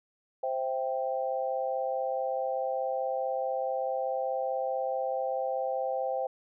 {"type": "chord", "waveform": "sine", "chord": "C major", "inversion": "none", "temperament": "equal", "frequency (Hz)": [523.3, 659.3, 784], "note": ["C5", "E5", "G5"], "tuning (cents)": [0, 0, 0], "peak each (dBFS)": [-31, -35, -33], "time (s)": [0.43, 6.27], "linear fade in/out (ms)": 5, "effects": []}